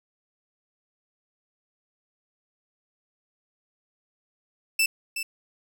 sawtooth tone with echo, 2651 Hz, E7, 9 cents sharp, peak -16 dBFS, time 4.79-4.86 s, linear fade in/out 5 ms, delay 370 ms, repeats 1, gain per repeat -9 dB, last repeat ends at 5.23 s, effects none

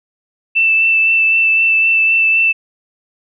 sine tone with vibrato, 2656 Hz, E7, 12 cents sharp, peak -9 dBFS, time 0.55-2.53 s, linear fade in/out 20 ms, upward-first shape sine, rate 3.9 Hz, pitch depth 13 cents each way, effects none

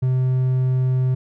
triangle tone, 128.6 Hz, C3, 30 cents flat, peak -14 dBFS, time 0.02-1.15 s, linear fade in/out 10 ms, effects none

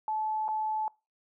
sine tone with dropouts, 866 Hz, A5, 28 cents flat, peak -28 dBFS, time 0.08-0.88 s, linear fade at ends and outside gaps 1 ms, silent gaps 0.481-0.487 s, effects noise-tail reverb RT60 0.3 s tail -25 dB re dry

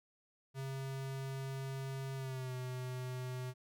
square tone with pitch glide, 134.6 to 127.05 Hz, C3 to B2, +49 to +49 cents, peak -40 dBFS, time 0.54-3.54 s, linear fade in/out 50 ms, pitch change -100 cents, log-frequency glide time 2.16-2.54 s, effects none

